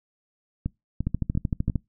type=two click trains; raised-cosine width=5 ms; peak=-14 / -12 dBFS; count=4 / 10; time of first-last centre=0.66-1.698 / 1.07-1.757 s; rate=2.89 / 13.1 Hz; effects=noise-tail reverb RT60 0.2 s tail -25 dB re dry